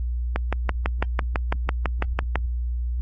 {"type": "click train", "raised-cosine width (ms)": 0.5, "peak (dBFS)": -8, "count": 13, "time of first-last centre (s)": [0.36, 2.357], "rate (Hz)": 6.01, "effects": ["added 60 Hz sine -23 dBFS peak until 3.01 s", "AAC 32 kbps"]}